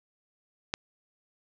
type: click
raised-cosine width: 0.2 ms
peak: -11 dBFS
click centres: 0.739 s
effects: low-pass 7000 Hz 12 dB/octave